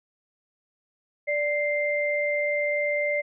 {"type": "tone pair together", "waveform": "sine", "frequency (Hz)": [587.3, 2092], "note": ["D5", "C7"], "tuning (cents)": [0, -1], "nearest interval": "octave + minor seventh", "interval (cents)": 2199, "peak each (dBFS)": [-25, -26], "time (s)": [1.27, 3.22], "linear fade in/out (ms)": 20, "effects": []}